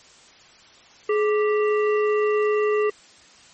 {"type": "harmonic tone with a mistuned harmonic", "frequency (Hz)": 392, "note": "G4", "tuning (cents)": 0, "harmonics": [1, 3, 5, 7], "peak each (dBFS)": [-18, -28, -32, -35], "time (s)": [1.09, 2.9], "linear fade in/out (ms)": 5, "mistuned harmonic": 1, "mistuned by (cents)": 130, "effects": ["white hiss -50 dBFS RMS until 3.53 s", "MP3 32 kbps"]}